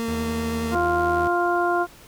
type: tone with vibrato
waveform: 30% pulse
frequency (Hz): 229.2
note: A#3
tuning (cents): -29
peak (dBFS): -22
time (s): 0-0.75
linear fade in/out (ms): 0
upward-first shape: sine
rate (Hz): 9.9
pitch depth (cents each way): 9
type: tone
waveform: sawtooth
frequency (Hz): 80.2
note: E2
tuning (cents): -47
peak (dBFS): -26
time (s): 0.08-1.28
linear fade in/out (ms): 5
type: harmonic tone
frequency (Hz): 350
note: F4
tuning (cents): +4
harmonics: 1 / 2 / 3 / 4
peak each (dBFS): -23 / -23 / -26 / -26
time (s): 0.71-1.87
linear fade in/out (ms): 50
effects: pink hiss -48 dBFS RMS until 2.07 s